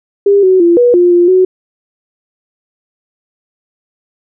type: tone with pitch steps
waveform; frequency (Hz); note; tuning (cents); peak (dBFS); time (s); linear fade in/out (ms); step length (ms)
sine; 401.4 / 374.2 / 342.5 / 485.4 / 353.2 / 349.4 / 371.2; G4 / F#4 / F4 / B4 / F4 / F4 / F#4; +41 / +20 / -34 / -30 / +20 / +1 / +6; -4; 0.26-1.45; 5; 170
effects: none